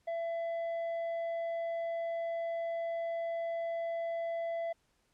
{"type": "tone with tanh clipping", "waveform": "sine", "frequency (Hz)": 670, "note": "E5", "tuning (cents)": 28, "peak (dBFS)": -34, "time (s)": [0.07, 4.73], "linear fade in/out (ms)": 10, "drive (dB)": 5, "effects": ["pink hiss -74 dBFS RMS until 5.13 s", "low-pass 10000 Hz 12 dB/octave"]}